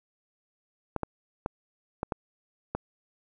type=clicks; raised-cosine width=1 ms; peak=-15 dBFS; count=6; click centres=0.963 / 1.033 / 1.461 / 2.031 / 2.122 / 2.75 s; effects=none